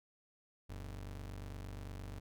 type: ring-modulated tone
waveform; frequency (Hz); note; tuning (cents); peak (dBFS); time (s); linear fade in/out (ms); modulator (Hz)
40% pulse; 71.3; C#2; +49; -40; 0.69-2.2; 10; 24.3
effects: none